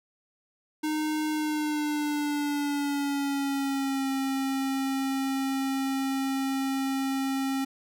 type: tone with pitch glide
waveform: square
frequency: 307.5 to 269.2 Hz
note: D#4 to C4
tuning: -20 to +49 cents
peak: -27 dBFS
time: 0.83-7.65 s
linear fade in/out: 10 ms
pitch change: -231 cents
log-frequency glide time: 1.3-4.1 s
effects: none